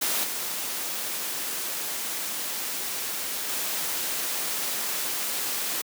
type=noise with level steps; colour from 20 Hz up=white; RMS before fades=-26 / -31 / -29 dBFS; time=0.01-5.82 s; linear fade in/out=10 ms; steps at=0.23 / 3.48 s; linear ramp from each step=20 ms; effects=high-pass 200 Hz 12 dB/octave